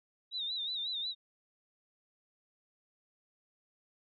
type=tone with vibrato; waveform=sine; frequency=3787 Hz; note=A#7; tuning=27 cents sharp; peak=-34 dBFS; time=0.31-1.15 s; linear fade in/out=50 ms; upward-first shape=sine; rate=5.5 Hz; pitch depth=100 cents each way; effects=none